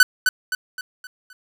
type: tone with echo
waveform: 45% pulse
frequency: 1500 Hz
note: F#6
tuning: 23 cents sharp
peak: -7 dBFS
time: 0-0.03 s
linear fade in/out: 2 ms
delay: 260 ms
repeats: 5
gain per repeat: -7 dB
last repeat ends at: 1.33 s
effects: none